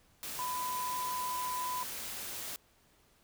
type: tone in noise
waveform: sine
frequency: 1000 Hz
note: B5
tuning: 21 cents sharp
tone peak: -34 dBFS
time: 0.39-1.83 s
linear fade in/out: 0 ms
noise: white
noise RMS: -41 dBFS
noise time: 0.23-2.56 s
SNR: +4 dB
effects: pink hiss -67 dBFS RMS until 3.23 s